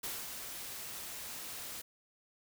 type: noise with ADSR envelope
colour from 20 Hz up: white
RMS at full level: -39 dBFS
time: 0.03-1.82 s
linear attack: 10 ms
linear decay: 220 ms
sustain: -5 dB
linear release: 12 ms
effects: none